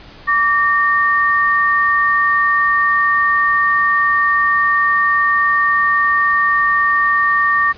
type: tone pair together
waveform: sine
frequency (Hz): 1158.6 / 1835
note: D6 / A#6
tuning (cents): -24 / -28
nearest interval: minor sixth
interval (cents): 796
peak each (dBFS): -14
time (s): 0.27-7.73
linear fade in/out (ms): 20
effects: pink hiss -40 dBFS RMS until 7.77 s + resampled to 11025 Hz